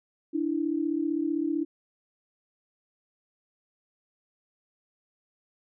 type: tone pair together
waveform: sine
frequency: 294 / 329.6 Hz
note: D4 / E4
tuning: +2 / 0 cents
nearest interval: major second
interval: 198 cents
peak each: -28 dBFS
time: 0.33-1.65 s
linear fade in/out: 20 ms
effects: none